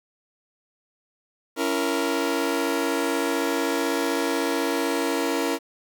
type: chord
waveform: sawtooth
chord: A# diminished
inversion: first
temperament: just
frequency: 279.7 / 335.6 / 466.2 Hz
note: C#4 / E4 / A#4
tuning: +16 / +31 / 0 cents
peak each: -23 dBFS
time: 1.56-5.59 s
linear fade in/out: 50 ms
effects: 8-bit